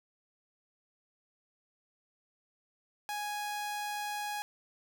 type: tone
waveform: sawtooth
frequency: 830.6 Hz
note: G#5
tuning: in tune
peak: -31 dBFS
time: 3.09-4.42 s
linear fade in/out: 0 ms
effects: none